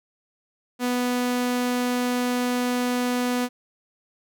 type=tone; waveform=sawtooth; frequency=246.9 Hz; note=B3; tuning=in tune; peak=-18 dBFS; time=0.79-3.49 s; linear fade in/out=50 ms; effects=none